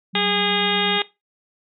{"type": "tone with tremolo", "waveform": "sine", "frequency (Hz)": 188.3, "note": "F#3", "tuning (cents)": 31, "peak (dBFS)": -26, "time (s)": [0.13, 0.99], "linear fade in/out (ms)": 20, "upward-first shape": "sine", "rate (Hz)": 8.2, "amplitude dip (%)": 25}
{"type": "harmonic tone", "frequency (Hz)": 410, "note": "G#4", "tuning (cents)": -22, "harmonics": [1, 2, 3, 4, 5, 6, 7, 8, 9], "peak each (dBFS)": [-27, -26, -30, -29, -26, -28, -27, -26, -24], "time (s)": [0.15, 1.02], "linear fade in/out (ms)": 2}
{"effects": ["noise-tail reverb RT60 0.2 s tail -17 dB re dry"]}